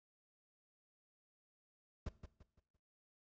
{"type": "noise with echo", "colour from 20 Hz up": "brown", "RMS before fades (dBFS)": -42, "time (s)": [2.06, 2.09], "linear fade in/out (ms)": 5, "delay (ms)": 170, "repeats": 4, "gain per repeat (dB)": -9, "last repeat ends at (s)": 2.77, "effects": ["noise-tail reverb RT60 0.6 s tail -18 dB re dry", "resampled to 16000 Hz"]}